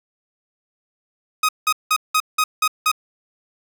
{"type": "tone bursts", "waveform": "sawtooth", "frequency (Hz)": 1255, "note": "D#6", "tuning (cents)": 15, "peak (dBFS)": -11, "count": 7, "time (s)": [1.43, 2.916], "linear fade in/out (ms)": 5, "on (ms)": 58, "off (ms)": 180, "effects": []}